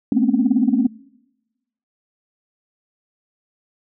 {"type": "tone cluster", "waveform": "sine", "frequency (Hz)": [216.7, 239.6, 257.4, 275], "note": ["A3", "A#3", "C4", "C#4"], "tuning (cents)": [-26, 48, -28, -14], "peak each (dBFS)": -19, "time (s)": [0.12, 0.87], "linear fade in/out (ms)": 2, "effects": ["noise-tail reverb RT60 1.0 s tail -22 dB re dry", "tanh soft clip ceiling -5 dBFS"]}